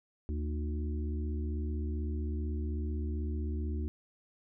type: harmonic tone with a mistuned harmonic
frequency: 75.8 Hz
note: D#2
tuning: 45 cents flat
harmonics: 1 / 3 / 4 / 5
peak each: -32 / -42 / -44 / -46 dBFS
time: 0.29-3.88 s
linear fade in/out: 0 ms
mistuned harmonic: 5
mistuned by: -62 cents
effects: none